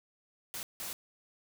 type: noise bursts at uneven times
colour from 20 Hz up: white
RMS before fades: -40 dBFS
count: 2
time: 0.54-0.63 / 0.8-0.93 s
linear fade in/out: 0 ms
effects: none